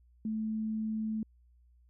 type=tone; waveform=sine; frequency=218.4 Hz; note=A3; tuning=13 cents flat; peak=-31 dBFS; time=0.25-1.23 s; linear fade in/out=2 ms; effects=added 60 Hz sine -60 dBFS peak until 1.89 s